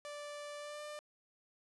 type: tone with pitch glide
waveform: sawtooth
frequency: 586 to 596.6 Hz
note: D5 to D5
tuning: -4 to +27 cents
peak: -40 dBFS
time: 0.05-0.99 s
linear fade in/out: 0 ms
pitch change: +31 cents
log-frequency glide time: 0.59-0.83 s
effects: resampled to 24000 Hz